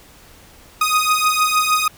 sawtooth beating tone pair, 1244.5 / 1251 Hz, D#6 / D#6, 0 / +9 cents, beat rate 6.5 Hz, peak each -14 dBFS, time 0.81-1.88 s, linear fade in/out 5 ms, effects pink hiss -46 dBFS RMS until 1.97 s

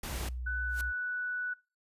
pink noise, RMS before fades -39 dBFS, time 0.03-0.29 s, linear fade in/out 5 ms
sine tone, 61.74 Hz, B1, in tune, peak -35 dBFS, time 0.09-0.93 s, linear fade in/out 50 ms
sine tone with pitch glide, 1494 to 1481.1 Hz, F#6 to F#6, +16 to +1 cents, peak -32 dBFS, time 0.46-1.54 s, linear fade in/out 10 ms, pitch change -15 cents, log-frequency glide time 0.64-0.77 s
white noise with exponential growth, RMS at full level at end -39 dBFS, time 0.68-0.81 s, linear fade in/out 1 ms, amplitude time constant 27 ms
effects noise-tail reverb RT60 0.3 s tail -23 dB re dry + resampled to 32000 Hz

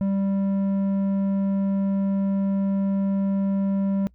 square tone with low-pass filter, 196 Hz, G3, in tune, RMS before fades -23 dBFS, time 0.01-4.07 s, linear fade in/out 0 ms, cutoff 550 Hz, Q 0.57, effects noise-tail reverb RT60 0.1 s tail -24 dB re dry + added 60 Hz sine -53 dBFS peak until 4.14 s

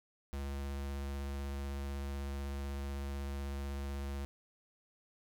square tone with vibrato, 69.6 Hz, C#2, 8 cents sharp, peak -38 dBFS, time 0.33-4.25 s, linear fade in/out 0 ms, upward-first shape square, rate 16 Hz, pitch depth 11 cents each way, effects none

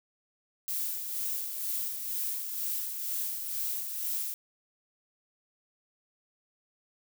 violet noise with tremolo, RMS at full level -32 dBFS, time 0.68-4.34 s, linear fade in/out 0 ms, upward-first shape sine, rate 2.1 Hz, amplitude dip 45%, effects none

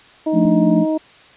harmonic tone, 313.7 Hz, D#4, 14 cents sharp, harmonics 1 / 2 / 3, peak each -17 / -21 / -31 dBFS, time 0.26-0.98 s, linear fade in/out 10 ms
sine chord, D minor, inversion first, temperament equal, 174.61 / 220 / 293.7 Hz, F3 / A3 / D4, 0 / 0 / 0 cents, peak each -17 dBFS, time 0.32-0.86 s, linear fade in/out 50 ms
click, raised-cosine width 2 ms, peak -21 dBFS, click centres 0.454 s
effects white hiss -46 dBFS RMS until 1.36 s + resampled to 8000 Hz

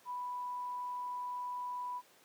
sine tone, 987.8 Hz, B5, in tune, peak -37 dBFS, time 0.05-2.02 s, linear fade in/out 50 ms, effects pink hiss -63 dBFS RMS until 2.24 s + high-pass 300 Hz 12 dB/octave

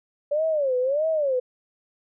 sine tone with vibrato, 567 Hz, C#5, 39 cents sharp, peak -20 dBFS, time 0.31-1.4 s, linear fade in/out 10 ms, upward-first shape sine, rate 1.6 Hz, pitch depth 220 cents each way, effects none

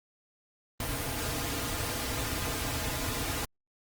pink noise with comb filter, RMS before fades -33 dBFS, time 0.8-3.45 s, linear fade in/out 2 ms, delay 5.3 ms, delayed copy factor -0.9, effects Opus 24 kbps

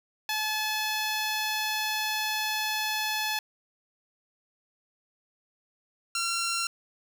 10% pulse tone pair in turn, 860 / 1368.6 Hz, A5 / F6, -40 / -35 cents, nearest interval minor sixth, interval 805 cents, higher second, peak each -19 dBFS, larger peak neither, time 0.29-3.39 / 6.15-6.67 s, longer first, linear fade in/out 2 ms, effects none

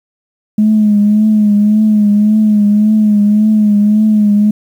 sine tone with vibrato, 210.9 Hz, G#3, 27 cents sharp, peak -5 dBFS, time 0.58-4.51 s, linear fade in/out 5 ms, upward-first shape triangle, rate 1.8 Hz, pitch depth 52 cents each way, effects tanh soft clip ceiling -1 dBFS + 7-bit

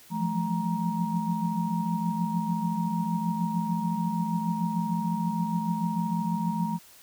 sine tone cluster, 169.9 / 176.5 / 184 / 215.7 / 940 Hz, F3 / F3 / F#3 / A3 / A#5, -47 / +19 / -9 / -34 / +14 cents, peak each -30 / -33 / -38 / -30 / -32 dBFS, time 0.1-6.79 s, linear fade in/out 50 ms, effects white hiss -53 dBFS RMS until 7.02 s

